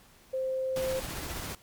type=tone; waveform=sine; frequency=523.3 Hz; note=C5; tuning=in tune; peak=-28 dBFS; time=0.33-1 s; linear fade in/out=10 ms
type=noise with tremolo; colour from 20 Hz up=pink; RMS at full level=-36 dBFS; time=0.76-1.55 s; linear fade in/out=2 ms; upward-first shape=triangle; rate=15 Hz; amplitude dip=30%
effects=pink hiss -58 dBFS RMS until 1.62 s + MP3 96 kbps